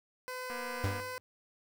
15% pulse tone, 507 Hz, B4, 45 cents sharp, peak -32 dBFS, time 0.28-1.18 s, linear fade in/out 0 ms
click train, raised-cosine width 0.5 ms, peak -30 dBFS, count 121, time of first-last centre 0.5-1 s, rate 240 Hz
45% pulse tone with exponential decay, 98 Hz, G2, in tune, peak -27 dBFS, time 0.84-1.2 s, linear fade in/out 0 ms, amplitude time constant 77 ms
effects none

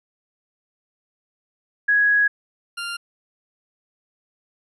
sine / 20% pulse tone pair in turn, 1665 / 1394.4 Hz, G#6 / F6, +4 / -3 cents, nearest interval minor third, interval 307 cents, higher first, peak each -14 / -22 dBFS, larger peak first, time 1.88-2.28 / 2.77-2.97 s, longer first, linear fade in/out 10 ms, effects resampled to 24000 Hz

